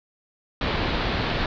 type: low-pass noise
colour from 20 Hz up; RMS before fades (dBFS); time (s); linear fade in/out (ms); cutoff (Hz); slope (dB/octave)
pink; -25; 0.61-1.46; 2; 4400; 48
effects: none